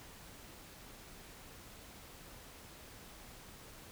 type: silence
effects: pink hiss -54 dBFS RMS until 3.91 s